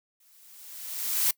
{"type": "noise with exponential growth", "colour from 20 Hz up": "blue", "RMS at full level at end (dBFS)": -22, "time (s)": [0.2, 1.31], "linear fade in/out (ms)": 5, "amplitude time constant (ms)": 240, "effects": ["noise-tail reverb RT60 0.1 s tail -22 dB re dry"]}